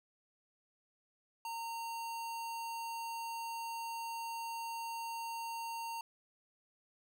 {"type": "tone", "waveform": "square", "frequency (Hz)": 920, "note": "A#5", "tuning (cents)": -23, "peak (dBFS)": -40, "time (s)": [1.45, 6.01], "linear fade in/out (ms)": 2, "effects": []}